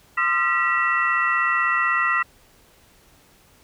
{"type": "tone cluster", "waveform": "sine", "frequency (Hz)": [1046, 1224, 1360, 1936, 2687], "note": ["C6", "D#6", "F6", "B6", "E7"], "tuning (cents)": [-1, -29, -46, -35, 33], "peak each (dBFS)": [-29, -26, -23, -21, -29], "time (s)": [0.17, 2.23], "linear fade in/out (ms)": 10, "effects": ["pink hiss -55 dBFS RMS until 3.63 s"]}